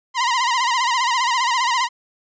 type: tone with vibrato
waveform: sawtooth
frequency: 987.8 Hz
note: B5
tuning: in tune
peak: -13 dBFS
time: 0.14-1.89 s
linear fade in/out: 50 ms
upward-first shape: sine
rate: 15 Hz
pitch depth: 110 cents each way
effects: resampled to 16000 Hz